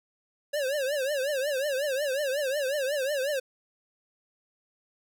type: tone with vibrato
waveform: square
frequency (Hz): 556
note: C#5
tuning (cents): +5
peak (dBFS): -27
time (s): 0.53-3.4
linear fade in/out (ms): 10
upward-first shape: triangle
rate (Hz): 5.5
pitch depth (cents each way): 170
effects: none